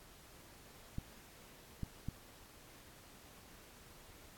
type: clicks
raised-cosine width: 5 ms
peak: -27 dBFS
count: 3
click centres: 0.984 / 1.833 / 2.086 s
effects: pink hiss -59 dBFS RMS until 4.37 s + AAC 64 kbps